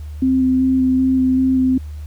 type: tone with vibrato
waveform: sine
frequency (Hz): 260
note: C4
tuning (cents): -11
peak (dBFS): -12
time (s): 0.22-1.78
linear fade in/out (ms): 5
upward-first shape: square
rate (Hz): 2.6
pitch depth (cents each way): 10
effects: added 75 Hz sine -27 dBFS peak until 2.06 s + pink hiss -51 dBFS RMS until 2.06 s